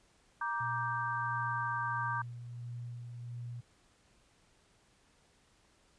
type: chord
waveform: sine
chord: G minor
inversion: first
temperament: just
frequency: 940.8 / 1176 / 1568 Hz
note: Bb5 / D6 / G6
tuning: +16 / +2 / 0 cents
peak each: -37 dBFS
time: 0.41-2.22 s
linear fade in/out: 5 ms
type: tone with tremolo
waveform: sine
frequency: 120 Hz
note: B2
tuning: 49 cents flat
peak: -39 dBFS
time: 0.6-3.61 s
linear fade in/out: 10 ms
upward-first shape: sine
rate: 1.5 Hz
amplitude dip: 35%
effects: pink hiss -68 dBFS RMS until 5.98 s + resampled to 22050 Hz